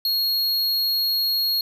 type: tone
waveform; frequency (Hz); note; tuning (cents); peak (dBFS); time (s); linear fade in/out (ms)
square; 4298; C8; +46; -20; 0.05-1.61; 2
effects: none